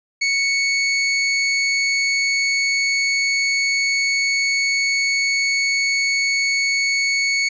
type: tone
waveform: sawtooth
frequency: 2217 Hz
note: C#7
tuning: in tune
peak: -13 dBFS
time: 0.21-7.49 s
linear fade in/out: 10 ms
effects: resampled to 16000 Hz